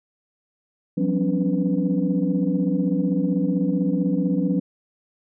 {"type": "tone cluster", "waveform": "sine", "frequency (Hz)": [174.6, 190.4, 261.6, 286.2, 494.9], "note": ["F3", "F#3", "C4", "D4", "B4"], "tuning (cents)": [0, 50, 0, -45, 4], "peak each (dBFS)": [-24, -23, -26, -24, -31], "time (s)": [0.97, 4.6], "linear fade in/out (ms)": 10, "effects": ["tanh soft clip ceiling -8 dBFS"]}